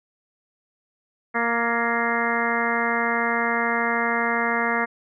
harmonic tone with a mistuned harmonic, 233.1 Hz, A#3, in tune, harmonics 1 / 2 / 3 / 4 / 5 / 6 / 7 / 8 / 9, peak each -29 / -29 / -29 / -29 / -29 / -29 / -29 / -29 / -29 dBFS, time 1.34-4.86 s, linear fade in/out 20 ms, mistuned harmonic 7, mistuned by +41 cents, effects none

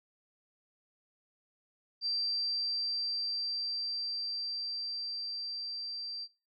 sine tone with level ramp, 4699 Hz, D8, in tune, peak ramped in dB -29 to -37 dBFS, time 2.01-6.28 s, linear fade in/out 50 ms, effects noise-tail reverb RT60 0.3 s tail -20 dB re dry + MP3 96 kbps

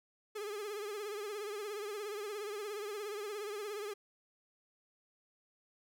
45% pulse tone with vibrato, 415.3 Hz, G#4, in tune, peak -39 dBFS, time 0.35-3.94 s, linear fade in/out 10 ms, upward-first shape triangle, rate 17 Hz, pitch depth 95 cents each way, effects none

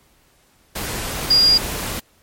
sine tone in noise, 4834 Hz, D8, 49 cents sharp, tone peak -10 dBFS, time 1.3-1.58 s, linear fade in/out 10 ms, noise pink, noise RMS -26 dBFS, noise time 0.75-2 s, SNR +13 dB, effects pink hiss -57 dBFS RMS until 2.22 s + MP3 64 kbps

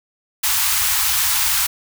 white band-stop noise, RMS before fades -18 dBFS, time 0.43-1.67 s, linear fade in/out 10 ms, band 100 to 800 Hz, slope 48 dB/octave, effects none

